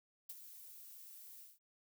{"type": "noise with ADSR envelope", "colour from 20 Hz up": "violet", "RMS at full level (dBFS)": -45, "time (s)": [0.29, 1.59], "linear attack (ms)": 8, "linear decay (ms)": 33, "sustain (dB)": -10, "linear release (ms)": 180, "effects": []}